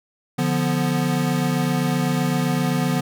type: chord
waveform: square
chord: B diminished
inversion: first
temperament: equal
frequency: 146.83 / 174.61 / 246.9 Hz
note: D3 / F3 / B3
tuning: 0 / 0 / 0 cents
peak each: -24 dBFS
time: 0.38-3.01 s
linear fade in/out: 10 ms
effects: none